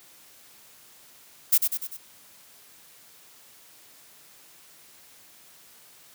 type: noise with echo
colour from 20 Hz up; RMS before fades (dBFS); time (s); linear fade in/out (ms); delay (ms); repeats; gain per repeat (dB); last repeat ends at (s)
violet; -18; 1.52-1.58; 10; 98; 4; -5; 1.972
effects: white hiss -53 dBFS RMS until 6.14 s + high-pass 80 Hz 12 dB/octave